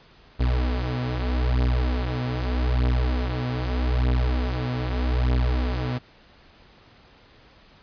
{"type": "beating tone pair", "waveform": "35% pulse", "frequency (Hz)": [61.74, 62.55], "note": ["B1", "B1"], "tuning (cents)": [0, 23], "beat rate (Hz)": 0.81, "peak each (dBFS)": [-23, -22], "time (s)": [0.39, 5.99], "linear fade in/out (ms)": 20, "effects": ["pink hiss -53 dBFS RMS until 7.82 s", "resampled to 11025 Hz"]}